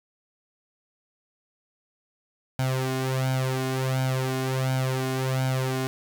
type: tone with flanger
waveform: sawtooth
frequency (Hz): 130.81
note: C3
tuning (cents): 0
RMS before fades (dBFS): -26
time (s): 2.59-5.87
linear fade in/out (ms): 0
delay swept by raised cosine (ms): 1.3 to 2.8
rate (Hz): 1.4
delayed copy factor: +0.8
effects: none